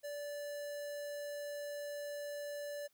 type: tone with notch filter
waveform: square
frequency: 581 Hz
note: D5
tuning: 19 cents flat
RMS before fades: -43 dBFS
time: 0.03-2.88 s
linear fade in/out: 20 ms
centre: 2600 Hz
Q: 2
effects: white hiss -75 dBFS RMS until 2.93 s